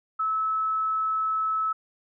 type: tone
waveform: sine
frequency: 1300 Hz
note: E6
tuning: 24 cents flat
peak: -23 dBFS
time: 0.19-1.73 s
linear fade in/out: 10 ms
effects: none